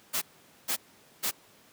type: noise bursts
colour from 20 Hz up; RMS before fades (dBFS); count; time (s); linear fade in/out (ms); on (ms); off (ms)
white; -29; 3; 0.13-1.314; 20; 88; 460
effects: pink hiss -58 dBFS RMS until 1.72 s + high-pass 150 Hz 12 dB/octave